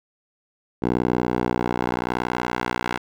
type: tone with band-pass filter sweep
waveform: 10% pulse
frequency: 60.8 Hz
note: B1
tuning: 26 cents flat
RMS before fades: -24 dBFS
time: 0.82-2.98 s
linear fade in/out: 10 ms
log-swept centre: 410 to 1500 Hz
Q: 0.81
effects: none